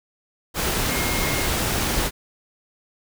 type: tone in noise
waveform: sine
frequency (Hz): 2139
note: C7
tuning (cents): +38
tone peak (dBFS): -30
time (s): 0.87-1.49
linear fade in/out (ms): 50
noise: pink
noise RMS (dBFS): -23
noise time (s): 0.54-2.11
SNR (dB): -10
effects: none